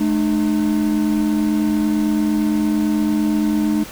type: tone pair together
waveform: triangle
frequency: 214.5 / 303.4 Hz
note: A3 / D#4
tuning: -44 / -44 cents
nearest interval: tritone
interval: 600 cents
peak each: -16 dBFS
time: 0-3.84 s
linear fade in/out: 10 ms
effects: pink hiss -35 dBFS RMS until 3.91 s